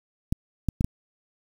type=clicks; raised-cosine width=5 ms; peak=-11 dBFS; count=4; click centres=0.325 / 0.687 / 0.809 / 0.845 s; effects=7-bit